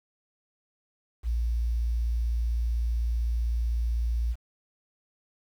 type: tone with quantisation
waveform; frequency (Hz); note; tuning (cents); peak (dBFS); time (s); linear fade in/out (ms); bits
sine; 57.9; A#1; -11; -24; 1.23-4.36; 50; 9
effects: none